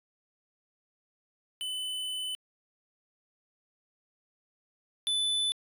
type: tone pair in turn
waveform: square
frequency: 3013 / 3498 Hz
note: F#7 / A7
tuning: +31 / -11 cents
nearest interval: minor third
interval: 258 cents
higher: second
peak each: -33 / -27 dBFS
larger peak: second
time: 1.61-2.35 / 5.07-5.52 s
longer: first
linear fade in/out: 0 ms
effects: resampled to 32000 Hz